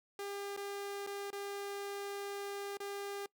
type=tone with dropouts; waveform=sawtooth; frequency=401.3 Hz; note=G4; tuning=41 cents sharp; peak=-36 dBFS; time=0.19-3.26 s; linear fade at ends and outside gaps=2 ms; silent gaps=0.565-0.574 / 1.065-1.072 / 1.304-1.329 / 2.771-2.802 s; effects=noise-tail reverb RT60 0.1 s tail -22 dB re dry